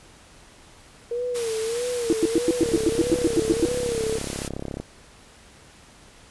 sine tone with vibrato, 467.1 Hz, A#4, 3 cents sharp, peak -24 dBFS, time 1.11-4.18 s, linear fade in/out 5 ms, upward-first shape sine, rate 1.6 Hz, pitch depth 100 cents each way
white noise, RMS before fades -33 dBFS, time 1.34-4.49 s, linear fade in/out 20 ms
sine tone bursts, 333.6 Hz, E4, 21 cents sharp, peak -15 dBFS, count 13, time 2.1-3.651 s, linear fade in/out 0 ms, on 27 ms, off 100 ms
click train, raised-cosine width 2 ms, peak -17 dBFS, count 75, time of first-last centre 2.63-4.8 s, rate 34.1 Hz
effects pink hiss -50 dBFS RMS until 6.3 s + resampled to 24000 Hz

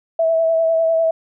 sine tone with vibrato, 654 Hz, E5, 14 cents flat, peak -13 dBFS, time 0.19-1.11 s, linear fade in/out 5 ms, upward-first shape sine, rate 10 Hz, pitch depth 21 cents each way, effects none

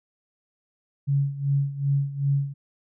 sine tone with tremolo, 140 Hz, C#3, 18 cents sharp, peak -18 dBFS, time 1.07-2.54 s, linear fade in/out 20 ms, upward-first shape sine, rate 2.6 Hz, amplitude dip 80%, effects none

